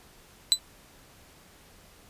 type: tone with exponential decay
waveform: 30% pulse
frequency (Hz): 3998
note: B7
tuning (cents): +20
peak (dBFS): -10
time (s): 0.52-0.59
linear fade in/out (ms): 0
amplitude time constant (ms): 15
effects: pink hiss -55 dBFS RMS until 2.09 s + resampled to 32000 Hz